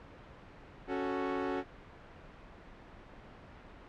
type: chord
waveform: sawtooth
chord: F# minor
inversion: second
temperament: equal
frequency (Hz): 277.2 / 370 / 440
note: C#4 / F#4 / A4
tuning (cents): 0 / 0 / 0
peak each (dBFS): -32 / -32 / -35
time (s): 0.87-1.64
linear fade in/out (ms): 50
effects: pink hiss -52 dBFS RMS until 3.88 s + low-pass 2000 Hz 12 dB/octave